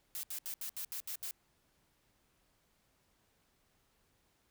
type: noise bursts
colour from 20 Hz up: blue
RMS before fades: -41 dBFS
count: 8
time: 0.15-1.31 s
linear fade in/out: 0 ms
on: 82 ms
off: 72 ms
effects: pink hiss -74 dBFS RMS until 4.5 s